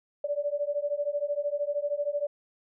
sine beating tone pair, 574 / 587 Hz, D5 / D5, -40 / -1 cents, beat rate 13 Hz, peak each -30 dBFS, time 0.24-2.27 s, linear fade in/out 5 ms, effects none

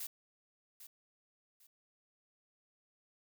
blue noise with echo, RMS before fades -42 dBFS, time 0-0.07 s, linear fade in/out 5 ms, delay 800 ms, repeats 2, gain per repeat -11 dB, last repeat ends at 1.67 s, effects none

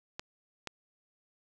clicks, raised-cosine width 0.2 ms, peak -20 dBFS, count 2, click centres 0.195 / 0.673 s, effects none

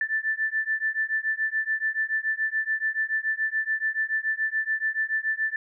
sine beating tone pair, 1760 / 1767 Hz, A6 / A6, 0 / +7 cents, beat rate 7 Hz, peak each -27 dBFS, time 0.01-5.56 s, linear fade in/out 2 ms, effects none

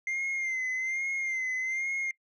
sine tone with vibrato, 2091 Hz, C7, 2 cents flat, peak -26 dBFS, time 0.07-2.11 s, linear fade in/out 2 ms, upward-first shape sine, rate 1.2 Hz, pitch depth 53 cents each way, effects noise-tail reverb RT60 0.1 s tail -22 dB re dry + tanh soft clip ceiling -28 dBFS

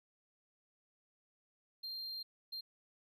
triangle tone bursts at uneven times, 4186 Hz, C8, in tune, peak -40 dBFS, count 2, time 1.83-2.23 / 2.52-2.61 s, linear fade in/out 10 ms, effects none

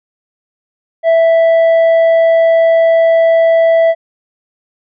triangle tone with tanh clipping, 659.3 Hz, E5, in tune, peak -7 dBFS, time 1.03-3.95 s, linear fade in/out 50 ms, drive 9 dB, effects none

